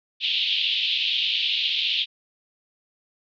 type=band-pass noise; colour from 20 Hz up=pink; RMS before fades=-24 dBFS; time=0.2-2.06 s; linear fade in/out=50 ms; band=2800 to 3800 Hz; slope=48 dB/octave; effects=none